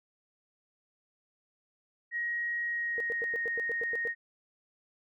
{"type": "tone with pitch glide", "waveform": "sine", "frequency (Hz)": [1890, 1861.8], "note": ["A#6", "A#6"], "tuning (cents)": [23, -3], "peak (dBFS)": -30, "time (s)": [2.11, 4.15], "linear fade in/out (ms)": 50, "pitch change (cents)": -26, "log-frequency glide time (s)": [2.65, 3.4]}
{"type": "tone bursts", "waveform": "sine", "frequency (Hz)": 466.2, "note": "A#4", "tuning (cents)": 0, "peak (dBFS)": -34, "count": 10, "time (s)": [2.98, 4.074], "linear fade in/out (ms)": 0, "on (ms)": 23, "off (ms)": 96}
{"effects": []}